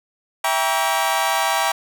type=chord; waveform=sawtooth; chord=E diminished seventh; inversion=none; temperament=just; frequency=659.3 / 791.1 / 949.3 / 1139.2 Hz; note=E5 / G5 / Bb5 / Db6; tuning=0 / +16 / +31 / +47 cents; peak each=-21 / -18 / -19 / -21 dBFS; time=0.44-1.72 s; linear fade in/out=5 ms; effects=none

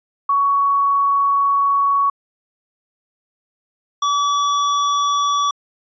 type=tone pair in turn; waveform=sine / square; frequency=1119 / 1146.5 Hz; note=C#6 / D6; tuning=+16 / -42 cents; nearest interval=unison; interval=42 cents; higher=second; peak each=-13 / -16 dBFS; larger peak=first; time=0.29-2.1 / 4.02-5.51 s; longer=first; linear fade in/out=5 ms; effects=resampled to 16000 Hz

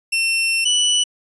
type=tone pair in turn; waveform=sawtooth; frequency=2700 / 2964 Hz; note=E7 / F#7; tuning=+41 / +2 cents; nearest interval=major second; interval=161 cents; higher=second; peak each=-13 / -11 dBFS; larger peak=second; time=0.12-0.65 / 0.65-1.04 s; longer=first; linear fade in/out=10 ms; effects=resampled to 24000 Hz

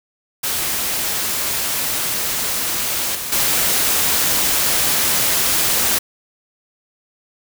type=noise with level steps; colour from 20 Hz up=white; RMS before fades=-21 / -26 / -17 dBFS; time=0.43-5.99 s; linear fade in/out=10 ms; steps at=3.15 / 3.32 s; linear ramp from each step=5 ms; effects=none

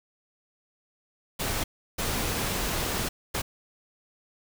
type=noise bursts at uneven times; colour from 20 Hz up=pink; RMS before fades=-29 dBFS; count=3; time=1.39-1.64 / 1.98-3.09 / 3.34-3.42 s; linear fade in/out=10 ms; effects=none

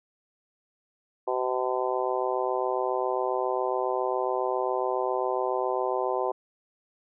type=harmonic tone; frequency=127.3 Hz; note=C3; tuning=47 cents flat; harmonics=3 / 4 / 5 / 6 / 7 / 8; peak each=-30 / -31 / -32 / -33 / -33 / -34 dBFS; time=1.27-6.32 s; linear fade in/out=10 ms; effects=none

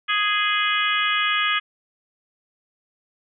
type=harmonic tone with a mistuned harmonic; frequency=415.3 Hz; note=G#4; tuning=in tune; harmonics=3 / 4 / 5 / 6 / 7 / 8; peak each=-24 / -25 / -26 / -27 / -27 / -28 dBFS; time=0.08-1.6 s; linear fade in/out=20 ms; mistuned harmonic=7; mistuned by=+25 cents; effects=none

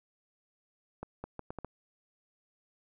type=accelerating click train; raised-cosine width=1 ms; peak=-25 dBFS; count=6; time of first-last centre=1.03-1.647 s; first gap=210 ms; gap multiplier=0.73; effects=none

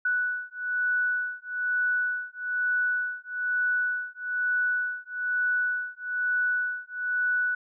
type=beating tone pair; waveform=sine; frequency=1480 / 1481.1 Hz; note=F#6 / F#6; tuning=0 / +1 cents; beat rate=1.1 Hz; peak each=-28 dBFS; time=0.05-7.55 s; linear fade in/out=5 ms; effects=none

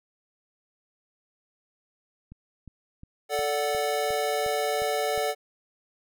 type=click train; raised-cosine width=5 ms; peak=-32 dBFS; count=9; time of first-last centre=2.32-5.177 s; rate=2.8 Hz
type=chord; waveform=square; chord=D major; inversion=second; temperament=equal with one note detuned; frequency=440 / 582.6 / 740 Hz; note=A4 / D5 / F#5; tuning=0 / -14 / 0 cents; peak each=-30 dBFS; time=3.29-5.35 s; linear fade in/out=50 ms
effects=none

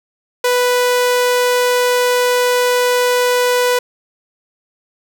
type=tone; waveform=sawtooth; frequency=493.9 Hz; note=B4; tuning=in tune; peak=-8 dBFS; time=0.44-3.79 s; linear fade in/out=5 ms; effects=none

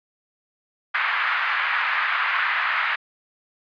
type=band-pass noise; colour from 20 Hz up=white; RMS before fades=-23 dBFS; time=0.94-2.96 s; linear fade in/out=10 ms; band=1100 to 2100 Hz; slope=24 dB/octave; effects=resampled to 11025 Hz

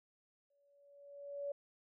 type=tone with exponential growth; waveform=sine; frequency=568 Hz; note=C#5; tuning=42 cents sharp; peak=-36 dBFS; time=0.5-1.52 s; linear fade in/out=5 ms; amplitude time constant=220 ms; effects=none

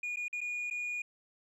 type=tone with dropouts; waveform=sine; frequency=2443 Hz; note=D#7; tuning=32 cents flat; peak=-31 dBFS; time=0.03-1.02 s; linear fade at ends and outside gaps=5 ms; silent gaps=0.16-0.169 / 0.282-0.328 / 0.407-0.413 / 0.701-0.709 s; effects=tanh soft clip ceiling -33 dBFS

